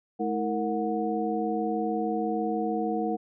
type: tone cluster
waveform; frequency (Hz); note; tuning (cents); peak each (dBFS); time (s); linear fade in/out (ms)
sine; 214.5 / 320.8 / 462.1 / 732; A3 / E4 / A#4 / F#5; -44 / -47 / -15 / -19; -31; 0.19-3.17; 20
effects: none